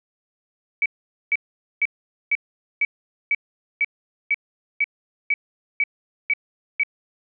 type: tone bursts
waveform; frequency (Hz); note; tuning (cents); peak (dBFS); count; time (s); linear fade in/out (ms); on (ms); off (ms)
sine; 2280; C#7; +48; -16; 13; 0.82-6.834; 2; 38; 460
effects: none